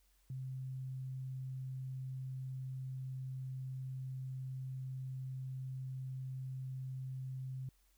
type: tone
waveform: sine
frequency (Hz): 130.81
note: C3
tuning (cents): 0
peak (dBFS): -40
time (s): 0.3-7.69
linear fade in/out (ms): 2
effects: added 46 Hz sine -70 dBFS peak until 7.97 s + white hiss -75 dBFS RMS until 7.97 s